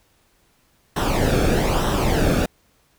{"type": "noise with flanger", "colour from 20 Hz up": "brown", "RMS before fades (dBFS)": -19, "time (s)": [0.96, 2.46], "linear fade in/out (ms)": 5, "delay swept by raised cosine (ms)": [0.43, 1.03], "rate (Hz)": 1.1, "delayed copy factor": -0.65, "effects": ["pink hiss -61 dBFS RMS until 2.98 s"]}